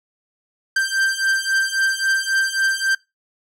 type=beating tone pair; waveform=45% pulse; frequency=1568 / 1571.7 Hz; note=G6 / G6; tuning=0 / +4 cents; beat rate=3.7 Hz; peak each=-21 / -20 dBFS; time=0.76-2.95 s; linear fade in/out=5 ms; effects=noise-tail reverb RT60 0.2 s tail -20 dB re dry + low-pass 10000 Hz 12 dB/octave